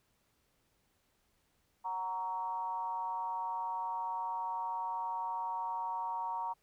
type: tone with frequency modulation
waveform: sine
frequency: 932.3 Hz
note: A#5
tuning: in tune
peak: -34 dBFS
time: 1.84-6.54 s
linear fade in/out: 20 ms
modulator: 192 Hz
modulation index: 0.66
effects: pink hiss -75 dBFS RMS until 6.62 s